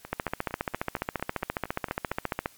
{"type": "two click trains", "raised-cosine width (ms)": 0.5, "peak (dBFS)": [-23, -12], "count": [10, 35], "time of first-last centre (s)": [[0.05, 2.114], [0.13, 2.459]], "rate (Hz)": [4.36, 14.6], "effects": ["white hiss -56 dBFS RMS until 2.57 s", "MP3 96 kbps"]}